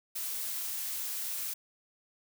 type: noise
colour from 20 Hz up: blue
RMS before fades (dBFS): -36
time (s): 0.15-1.54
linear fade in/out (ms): 10
effects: none